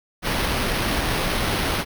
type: noise with sample-and-hold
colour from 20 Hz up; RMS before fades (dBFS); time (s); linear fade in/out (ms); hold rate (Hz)
pink; -23; 0.22-1.85; 50; 7350
effects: none